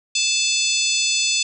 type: harmonic tone with a mistuned harmonic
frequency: 876 Hz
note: A5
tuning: 8 cents flat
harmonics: 3 / 4 / 5 / 6 / 7 / 8 / 9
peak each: -23 / -24 / -25 / -26 / -26 / -27 / -28 dBFS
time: 0.15-1.43 s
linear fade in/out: 5 ms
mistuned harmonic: 6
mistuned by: -91 cents
effects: none